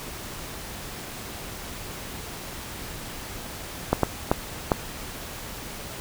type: clicks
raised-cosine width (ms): 1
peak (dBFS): -4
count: 4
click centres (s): 3.93 / 4.033 / 4.315 / 4.718
effects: pink hiss -37 dBFS RMS until 6 s